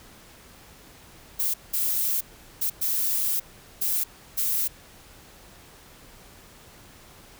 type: noise bursts at uneven times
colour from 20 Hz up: violet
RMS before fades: -25 dBFS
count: 6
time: 1.39-1.54 / 1.73-2.21 / 2.61-2.7 / 2.81-3.4 / 3.81-4.04 / 4.37-4.68 s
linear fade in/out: 10 ms
effects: pink hiss -50 dBFS RMS until 7.39 s